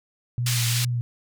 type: tone with vibrato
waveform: sine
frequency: 120.2 Hz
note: B2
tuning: 46 cents flat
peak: -22 dBFS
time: 0.38-1.01 s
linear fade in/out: 0 ms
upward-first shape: triangle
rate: 2.6 Hz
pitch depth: 43 cents each way
type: band-pass noise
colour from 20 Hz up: pink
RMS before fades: -27 dBFS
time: 0.46-0.85 s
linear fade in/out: 5 ms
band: 2700 to 12000 Hz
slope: 12 dB/octave
effects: none